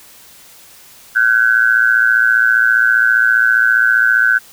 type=tone with amplitude modulation; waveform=sine; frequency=1523 Hz; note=F#6; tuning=50 cents sharp; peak=-5 dBFS; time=1.15-4.39 s; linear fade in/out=20 ms; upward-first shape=sine; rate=115 Hz; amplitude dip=85%; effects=white hiss -42 dBFS RMS until 4.52 s